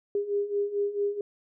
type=beating tone pair; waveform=sine; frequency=403.5 / 408 Hz; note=G#4 / G#4; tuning=-50 / -31 cents; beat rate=4.5 Hz; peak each=-31 / -27 dBFS; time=0.15-1.21 s; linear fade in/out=2 ms; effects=none